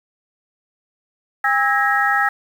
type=tone cluster; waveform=sine; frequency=808 / 1305 / 1646 / 1886 Hz; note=G#5 / E6 / G#6 / A#6; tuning=-48 / -18 / -16 / +20 cents; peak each=-20 dBFS; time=1.44-2.29 s; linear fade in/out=5 ms; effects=7-bit